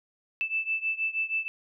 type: beating tone pair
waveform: sine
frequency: 2637 / 2643.3 Hz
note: E7 / E7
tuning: 0 / +4 cents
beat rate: 6.3 Hz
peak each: -29 / -31 dBFS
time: 0.41-1.48 s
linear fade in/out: 0 ms
effects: none